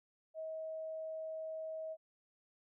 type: tone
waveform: sine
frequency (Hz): 637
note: D#5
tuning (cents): +41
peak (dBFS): -40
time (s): 0.34-1.97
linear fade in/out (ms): 50
effects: none